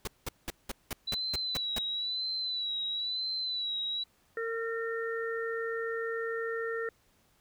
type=noise bursts; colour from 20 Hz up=pink; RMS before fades=-35 dBFS; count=9; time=0.05-1.786 s; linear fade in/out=2 ms; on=24 ms; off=190 ms
type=tone with vibrato; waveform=sine; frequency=3959 Hz; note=B7; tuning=3 cents sharp; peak=-31 dBFS; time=1.07-4.04 s; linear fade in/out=10 ms; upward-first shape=sine; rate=1 Hz; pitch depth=58 cents each way
type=harmonic tone; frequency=456.8 Hz; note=A#4; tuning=35 cents flat; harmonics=1 / 3 / 4; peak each=-33 / -40 / -38 dBFS; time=4.37-6.89 s; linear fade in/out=2 ms
effects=pink hiss -68 dBFS RMS until 7.4 s